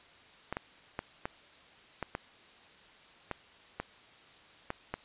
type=clicks; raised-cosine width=0.5 ms; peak=-19 dBFS; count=10; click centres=0.526 / 0.569 / 0.991 / 1.255 / 2.027 / 2.151 / 3.313 / 3.8 / 4.704 / 4.94 s; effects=white hiss -57 dBFS RMS until 5.04 s + resampled to 8000 Hz